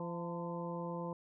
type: harmonic tone with a mistuned harmonic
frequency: 171.1 Hz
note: F3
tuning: 35 cents flat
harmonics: 1 / 2 / 3 / 4 / 5 / 6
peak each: -41 / -46 / -43 / -54 / -47 / -47 dBFS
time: 0-1.13 s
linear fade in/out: 2 ms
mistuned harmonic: 5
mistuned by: +61 cents
effects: none

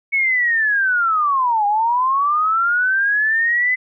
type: linear two-way sweep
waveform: sine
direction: down then up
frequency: 2223 to 806 to 2031 Hz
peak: -14 dBFS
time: 0.12-3.76 s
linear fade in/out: 20 ms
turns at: 1.66 s
effects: none

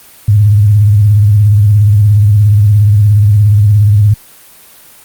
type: tone with vibrato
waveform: sine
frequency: 103.83 Hz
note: G#2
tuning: in tune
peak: -3 dBFS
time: 0.28-4.14 s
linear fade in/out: 5 ms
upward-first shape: sine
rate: 17 Hz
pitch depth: 79 cents each way
effects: white hiss -38 dBFS RMS until 5.04 s + Opus 32 kbps

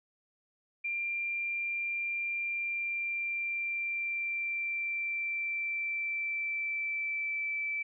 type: tone with pitch glide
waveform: sine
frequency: 2380 to 2320 Hz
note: D7 to D7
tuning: +22 to -22 cents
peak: -31 dBFS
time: 0.84-7.83 s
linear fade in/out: 10 ms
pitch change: -44 cents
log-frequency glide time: 2.41-7.58 s
effects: none

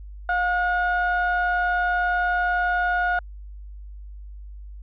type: tone pair together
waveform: sine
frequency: 712.5 / 1444 Hz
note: F5 / F#6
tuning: +34 / -43 cents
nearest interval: octave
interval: 1223 cents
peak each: -21 dBFS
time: 0.29-3.19 s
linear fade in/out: 2 ms
effects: tanh soft clip ceiling -15 dBFS + added 50 Hz sine -36 dBFS peak until 4.82 s

